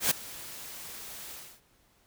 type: noise with ADSR envelope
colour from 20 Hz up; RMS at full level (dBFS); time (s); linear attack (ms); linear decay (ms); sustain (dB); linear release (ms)
white; -23; 0-1.61; 110; 6; -20; 280
effects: pink hiss -66 dBFS RMS until 2.06 s